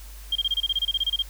sine tone bursts, 3205 Hz, G7, 38 cents sharp, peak -20 dBFS, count 15, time 0.32-1.223 s, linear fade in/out 5 ms, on 35 ms, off 27 ms, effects added 50 Hz sine -39 dBFS peak until 1.29 s + white hiss -48 dBFS RMS until 1.29 s

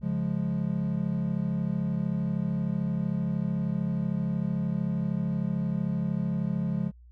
triangle chord, Db major, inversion none, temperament equal, 138.59 / 174.61 / 207.7 Hz, Db3 / F3 / Ab3, 0 / 0 / 0 cents, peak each -30 / -27 / -29 dBFS, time 0.01-6.92 s, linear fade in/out 50 ms, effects added 60 Hz sine -49 dBFS peak until 7.11 s

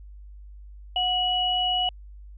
sine tone pair together, 731 / 2924 Hz, F#5 / F#7, -21 / -21 cents, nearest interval 2 octaves, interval 2400 cents, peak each -26 / -23 dBFS, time 0.96-1.89 s, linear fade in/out 2 ms, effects added 50 Hz sine -41 dBFS peak until 2.37 s

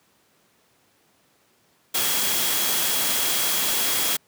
sine tone in noise, 3299 Hz, G#7, 12 cents flat, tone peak -31 dBFS, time 1.94-4.17 s, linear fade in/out 10 ms, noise white, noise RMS -23 dBFS, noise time 1.94-4.17 s, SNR -11 dB, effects pink hiss -62 dBFS RMS until 4.27 s + high-pass 150 Hz 12 dB/octave

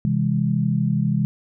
sine chord, C augmented, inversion none, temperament just, 130.81 / 163.52 / 204.4 Hz, C3 / E3 / G#3, 0 / -14 / -27 cents, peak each -22 dBFS, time 0.05-1.25 s, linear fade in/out 0 ms, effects none

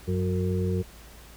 harmonic tone with a mistuned harmonic, 91.5 Hz, F#2, 19 cents flat, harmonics 1 / 2 / 4 / 5, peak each -26 / -29 / -32 / -33 dBFS, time 0.07-0.83 s, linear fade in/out 20 ms, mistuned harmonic 1, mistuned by +50 cents, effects added 56 Hz sine -48 dBFS peak until 1.36 s + pink hiss -50 dBFS RMS until 1.36 s

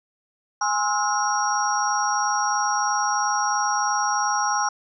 sine tone cluster, 829 / 1052 / 1301 / 1424 / 5640 Hz, G#5 / C6 / E6 / F6 / F8, -3 / +9 / -23 / +33 / +16 cents, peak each -24 / -26 / -28 / -29 / -27 dBFS, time 0.61-4.69 s, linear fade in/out 5 ms, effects none

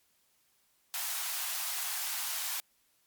white high-pass noise, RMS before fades -35 dBFS, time 0.94-2.6 s, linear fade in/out 0 ms, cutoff 690 Hz, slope 48 dB/octave, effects white hiss -71 dBFS RMS until 3.06 s + MP3 96 kbps

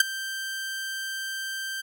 sawtooth tone with ADSR envelope, 1568 Hz, G6, in tune, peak -8 dBFS, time 0-1.82 s, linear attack 4 ms, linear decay 15 ms, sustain -19 dB, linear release 19 ms, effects none

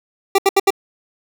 25% pulse tone bursts, 392 Hz, G4, in tune, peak -6 dBFS, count 4, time 0.35-0.705 s, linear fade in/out 5 ms, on 34 ms, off 73 ms, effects none

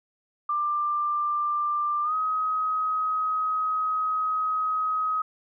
sine tone with pitch glide, 1187 to 1264.9 Hz, D6 to D#6, +18 to +28 cents, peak -23 dBFS, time 0.49-5.22 s, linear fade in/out 5 ms, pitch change +110 cents, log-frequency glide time 2.03-2.14 s, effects none

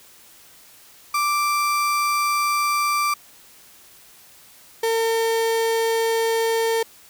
35% pulse tone pair in turn, 1174.7 / 453.7 Hz, D6 / A#4, 0 / -47 cents, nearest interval octave + major third, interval 1647 cents, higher first, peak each -17 dBFS, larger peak neither, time 1.14-3.14 / 4.83-6.83 s, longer neither, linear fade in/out 5 ms, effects white hiss -49 dBFS RMS until 7.09 s

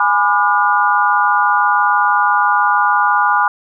sine chord, G# diminished seventh, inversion none, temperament just, 830.6 / 996.7 / 1196.1 / 1435.3 Hz, G#5 / B5 / D6 / F6, 0 / +16 / +31 / +47 cents, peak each -16 dBFS, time 0-3.48 s, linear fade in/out 2 ms, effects none

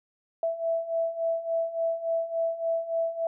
sine beating tone pair, 659.3 / 662.8 Hz, E5 / E5, 0 / +9 cents, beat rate 3.5 Hz, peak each -31 / -27 dBFS, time 0.43-3.27 s, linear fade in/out 2 ms, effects none

